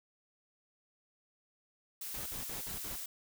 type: noise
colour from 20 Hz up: blue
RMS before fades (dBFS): -42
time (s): 2.01-3.06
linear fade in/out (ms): 5
type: noise bursts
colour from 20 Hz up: pink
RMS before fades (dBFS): -46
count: 5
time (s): 2.14-2.96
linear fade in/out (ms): 5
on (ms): 120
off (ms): 55
effects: none